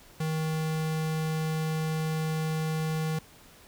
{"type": "tone", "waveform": "square", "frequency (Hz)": 157.9, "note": "D#3", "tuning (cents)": 26, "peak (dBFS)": -28, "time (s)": [0.2, 3.19], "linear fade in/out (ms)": 5, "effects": ["pink hiss -54 dBFS RMS until 3.67 s"]}